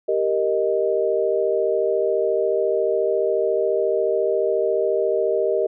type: chord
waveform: sine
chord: Eb major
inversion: first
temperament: equal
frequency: 392 / 466.2 / 622.3 Hz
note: G4 / Bb4 / Eb5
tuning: 0 / 0 / 0 cents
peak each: -22 dBFS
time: 0.08-5.67 s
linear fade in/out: 10 ms
effects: none